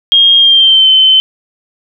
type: tone with pitch glide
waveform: sine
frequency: 3239 to 3070 Hz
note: G#7 to G7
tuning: -44 to -37 cents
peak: -3 dBFS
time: 0.12-1.2 s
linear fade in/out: 0 ms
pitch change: -93 cents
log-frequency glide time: 0.37-0.89 s
effects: none